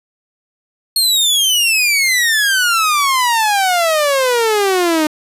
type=exponential sweep; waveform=sawtooth; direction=down; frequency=4327 to 301.8 Hz; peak=-8 dBFS; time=0.96-5.07 s; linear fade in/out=2 ms; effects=resampled to 32000 Hz + 7-bit